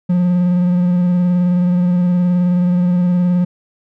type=tone with vibrato; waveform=triangle; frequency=178 Hz; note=F3; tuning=33 cents sharp; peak=-9 dBFS; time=0.09-3.45 s; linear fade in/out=10 ms; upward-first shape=square; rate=19 Hz; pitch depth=19 cents each way; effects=none